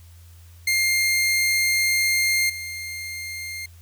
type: tone with level steps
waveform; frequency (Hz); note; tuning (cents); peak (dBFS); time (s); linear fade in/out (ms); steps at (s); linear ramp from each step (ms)
sawtooth; 2114; C7; +17; -15 / -27; 0.67-3.66; 5; 2.49; 10
effects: added 85 Hz sine -44 dBFS peak until 3.81 s + white hiss -56 dBFS RMS until 3.81 s